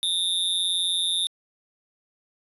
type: tone with amplitude modulation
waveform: square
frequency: 3641 Hz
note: A#7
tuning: 41 cents flat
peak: -19 dBFS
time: 0.03-1.27 s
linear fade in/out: 0 ms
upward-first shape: sine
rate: 179 Hz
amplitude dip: 90%
effects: resampled to 32000 Hz